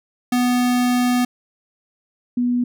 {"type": "tone pair in turn", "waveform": ["square", "sine"], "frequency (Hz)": [246.9, 244.5], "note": ["B3", "B3"], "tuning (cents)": [0, -17], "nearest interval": "unison", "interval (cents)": 17, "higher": "first", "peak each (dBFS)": -16, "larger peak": "neither", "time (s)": [[0.32, 1.25], [2.37, 2.64]], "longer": "first", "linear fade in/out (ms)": 5, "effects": []}